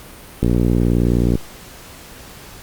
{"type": "click train", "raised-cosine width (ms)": 3, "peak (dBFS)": -3, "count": 56, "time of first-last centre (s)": [0.43, 1.354], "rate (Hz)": 59.5, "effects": ["pink hiss -39 dBFS RMS until 2.62 s", "Opus 48 kbps"]}